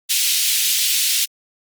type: high-pass noise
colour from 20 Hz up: pink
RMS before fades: -18 dBFS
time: 0.09-1.26 s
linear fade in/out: 20 ms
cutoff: 2800 Hz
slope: 24 dB/octave
effects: Opus 32 kbps